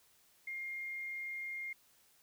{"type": "tone", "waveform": "sine", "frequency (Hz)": 2123, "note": "C7", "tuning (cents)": 25, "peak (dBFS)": -39, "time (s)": [0.47, 1.73], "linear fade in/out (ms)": 5, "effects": ["white hiss -68 dBFS RMS until 2.22 s"]}